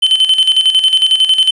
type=tone with tremolo; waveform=triangle; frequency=3065 Hz; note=G7; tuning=40 cents flat; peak=-4 dBFS; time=0.02-1.51 s; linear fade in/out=10 ms; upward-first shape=square; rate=11 Hz; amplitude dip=65%; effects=resampled to 22050 Hz + 7-bit